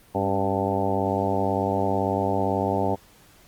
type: harmonic tone with a mistuned harmonic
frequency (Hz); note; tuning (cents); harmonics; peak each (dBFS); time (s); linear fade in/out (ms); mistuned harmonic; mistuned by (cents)
98; G2; 0; 1 / 2 / 3 / 4 / 5 / 6 / 7 / 8 / 9; -30 / -30 / -30 / -30 / -30 / -30 / -30 / -30 / -30; 0.14-2.96; 20; 3; -68
effects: pink hiss -54 dBFS RMS until 3.47 s + Opus 32 kbps